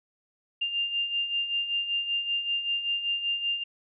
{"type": "beating tone pair", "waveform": "sine", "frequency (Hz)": [2794, 2799.2], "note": ["F7", "F7"], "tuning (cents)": [0, 3], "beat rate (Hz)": 5.2, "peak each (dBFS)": [-34, -27], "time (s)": [0.61, 3.64], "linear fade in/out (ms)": 10, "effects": []}